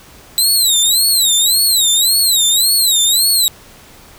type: tone with vibrato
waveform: 20% pulse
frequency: 3951 Hz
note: B7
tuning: in tune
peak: -4 dBFS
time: 0.38-3.48 s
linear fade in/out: 0 ms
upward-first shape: sine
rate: 1.8 Hz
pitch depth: 180 cents each way
effects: pink hiss -41 dBFS RMS until 4.18 s